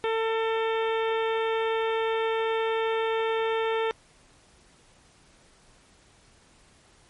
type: harmonic tone with a mistuned harmonic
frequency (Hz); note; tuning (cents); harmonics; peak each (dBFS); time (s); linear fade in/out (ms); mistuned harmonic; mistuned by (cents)
448.1; A4; +32; 1 / 2 / 3 / 4 / 5 / 6 / 7 / 8; -25 / -31 / -35 / -37 / -39 / -41 / -42 / -43; 0.04-3.91; 0; 6; -18
effects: pink hiss -58 dBFS RMS until 7.09 s + MP3 48 kbps